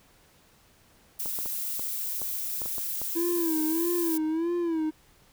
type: noise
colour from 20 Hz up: violet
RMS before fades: -32 dBFS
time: 1.19-4.18 s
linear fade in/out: 10 ms
type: clicks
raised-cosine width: 1 ms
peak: -26 dBFS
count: 9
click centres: 1.259 / 1.388 / 1.459 / 1.795 / 2.217 / 2.618 / 2.659 / 2.782 / 3.016 s
type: tone with vibrato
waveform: triangle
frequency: 329.6 Hz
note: E4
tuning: in tune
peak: -23 dBFS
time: 3.15-4.91 s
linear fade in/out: 20 ms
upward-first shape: sine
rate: 1.6 Hz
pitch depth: 100 cents each way
effects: pink hiss -60 dBFS RMS until 5.32 s